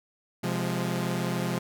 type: chord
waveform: sawtooth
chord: F minor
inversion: second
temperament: equal with one note detuned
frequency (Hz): 129.31 / 174.61 / 207.7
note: C3 / F3 / Ab3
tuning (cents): -20 / 0 / 0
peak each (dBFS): -28 / -26 / -29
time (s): 0.43-1.59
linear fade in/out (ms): 10
effects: none